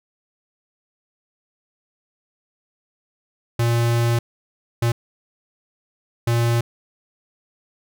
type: tone bursts at uneven times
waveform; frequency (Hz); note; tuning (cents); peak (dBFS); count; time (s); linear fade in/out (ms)
square; 117.6; A#2; +16; -17; 3; 3.59-4.19 / 4.82-4.92 / 6.27-6.61; 5
effects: none